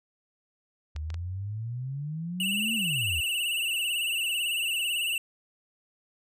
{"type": "exponential two-way sweep", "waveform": "sine", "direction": "up then down", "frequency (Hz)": [73.2, 230, 73.2], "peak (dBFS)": -31, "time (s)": [0.95, 3.21], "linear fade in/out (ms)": 10, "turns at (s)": 2.75}
{"type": "clicks", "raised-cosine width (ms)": 0.2, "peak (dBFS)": -25, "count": 3, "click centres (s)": [0.963, 1.103, 1.143]}
{"type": "tone with vibrato", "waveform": "square", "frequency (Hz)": 2794, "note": "F7", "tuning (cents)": 0, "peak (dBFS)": -27, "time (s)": [2.4, 5.18], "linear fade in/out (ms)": 2, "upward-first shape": "sine", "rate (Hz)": 18, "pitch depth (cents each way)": 91}
{"effects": []}